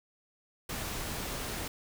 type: noise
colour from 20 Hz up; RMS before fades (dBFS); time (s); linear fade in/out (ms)
pink; -37; 0.69-1.68; 5
effects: none